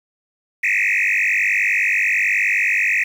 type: tone with frequency modulation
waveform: sine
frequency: 2217 Hz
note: C#7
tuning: in tune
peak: -13 dBFS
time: 0.63-3.04 s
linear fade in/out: 10 ms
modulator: 49.4 Hz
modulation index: 7.2
effects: tanh soft clip ceiling -13 dBFS + 7-bit